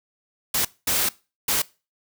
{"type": "noise bursts at uneven times", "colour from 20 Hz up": "white", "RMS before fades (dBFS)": -22, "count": 3, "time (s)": [[0.54, 0.65], [0.87, 1.09], [1.48, 1.62]], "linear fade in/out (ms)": 5, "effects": ["noise-tail reverb RT60 0.3 s tail -21 dB re dry"]}